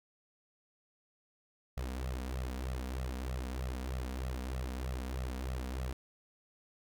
sawtooth tone with flanger, 63.9 Hz, C2, 40 cents flat, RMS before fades -38 dBFS, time 1.77-5.93 s, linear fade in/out 5 ms, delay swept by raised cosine 1.5 to 4.3 ms, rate 3.2 Hz, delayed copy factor +0.85, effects none

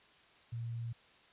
sine tone, 116.54 Hz, A#2, in tune, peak -37 dBFS, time 0.52-0.93 s, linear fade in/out 10 ms, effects white hiss -63 dBFS RMS until 1.32 s + resampled to 8000 Hz

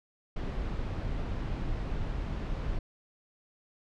brown noise, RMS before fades -33 dBFS, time 0.36-2.79 s, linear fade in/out 5 ms, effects low-pass 4000 Hz 12 dB/octave

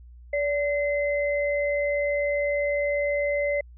sine tone pair together, 577 / 2056 Hz, D5 / C7, -31 / -31 cents, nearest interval octave + minor seventh, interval 2200 cents, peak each -23 / -29 dBFS, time 0.33-3.61 s, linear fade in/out 5 ms, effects added 60 Hz sine -44 dBFS peak until 3.77 s

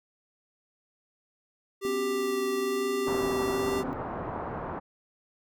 square tone with vibrato, 392 Hz, G4, in tune, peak -28 dBFS, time 1.81-3.84 s, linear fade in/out 50 ms, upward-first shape sine, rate 1.1 Hz, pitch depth 10 cents each way
triangle chord, B suspended second, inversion none, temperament equal with one note detuned, 252.7 / 277.2 / 370 Hz, B3 / C#4 / F#4, +40 / 0 / 0 cents, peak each -34 / -36 / -40 dBFS, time 1.85-3.93 s, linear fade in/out 0 ms
white low-pass noise, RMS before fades -35 dBFS, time 3.06-4.8 s, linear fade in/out 20 ms, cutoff 1100 Hz, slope 24 dB/octave
effects none

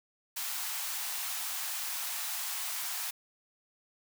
white high-pass noise, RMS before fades -36 dBFS, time 0.36-3.11 s, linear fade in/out 10 ms, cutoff 700 Hz, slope 48 dB/octave, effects none

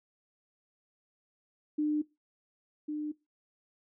sine tone pair in turn, 300.9 / 300.9 Hz, D4 / D4, +42 / +42 cents, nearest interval unison, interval 0 cents, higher neither, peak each -26 / -32 dBFS, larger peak first, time 1.78-2.02 / 2.88-3.12 s, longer neither, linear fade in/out 10 ms, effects noise-tail reverb RT60 0.2 s tail -19 dB re dry

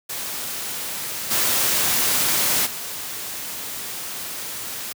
white noise with level steps, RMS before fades -29 / -20 / -31 dBFS, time 0.09-4.93 s, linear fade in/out 10 ms, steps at 1.3 / 2.65 s, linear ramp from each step 20 ms, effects high-pass 80 Hz 12 dB/octave

